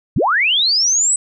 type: linear sweep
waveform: sine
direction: up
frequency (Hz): 65.41 to 8170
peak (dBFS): -12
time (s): 0.16-1.16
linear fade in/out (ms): 5
effects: none